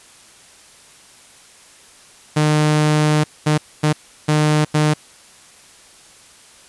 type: tone bursts at uneven times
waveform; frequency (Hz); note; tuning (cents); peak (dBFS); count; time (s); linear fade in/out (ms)
sawtooth; 151.9; D#3; -41; -9; 5; 2.36-3.24 / 3.46-3.58 / 3.83-3.93 / 4.28-4.65 / 4.74-4.94; 10
effects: white hiss -46 dBFS RMS until 6.68 s + resampled to 24000 Hz